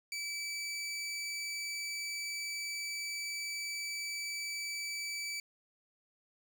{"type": "tone", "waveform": "20% pulse", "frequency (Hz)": 2307, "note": "D7", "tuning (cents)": -31, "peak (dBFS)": -32, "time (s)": [0.12, 5.4], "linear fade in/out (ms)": 2, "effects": []}